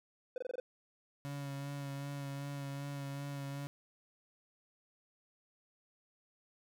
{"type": "tone bursts", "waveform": "triangle", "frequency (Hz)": 504, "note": "B4", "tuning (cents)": 35, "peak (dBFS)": -34, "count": 6, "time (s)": [0.36, 0.6], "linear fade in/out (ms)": 2, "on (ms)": 20, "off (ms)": 24}
{"type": "tone with vibrato", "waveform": "35% pulse", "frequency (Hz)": 140.5, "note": "C#3", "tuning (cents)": 24, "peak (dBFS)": -38, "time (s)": [1.25, 3.67], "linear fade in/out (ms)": 0, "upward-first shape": "sine", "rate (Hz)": 2.6, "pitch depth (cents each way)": 22}
{"effects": []}